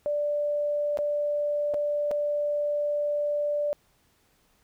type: tone with dropouts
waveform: sine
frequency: 587.3 Hz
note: D5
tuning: in tune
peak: -24 dBFS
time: 0.06-3.73 s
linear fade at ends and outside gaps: 0 ms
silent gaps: 0.973-0.988 / 1.738-1.743 / 2.11-2.114 s
effects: pink hiss -66 dBFS RMS until 4.63 s